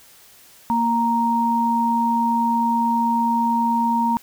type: tone pair together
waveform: sine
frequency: 232.3 / 932.3 Hz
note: A#3 / A#5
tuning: -6 / 0 cents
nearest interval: 2 octaves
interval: 2406 cents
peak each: -21 / -18 dBFS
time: 0.7-4.17 s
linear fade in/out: 0 ms
effects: white hiss -49 dBFS RMS until 4.22 s